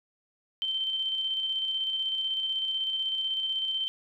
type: tone with tremolo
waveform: sine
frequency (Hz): 3107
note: G7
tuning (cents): -16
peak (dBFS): -26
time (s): 0.62-3.88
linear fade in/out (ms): 0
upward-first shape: square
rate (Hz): 16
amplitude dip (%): 30
effects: none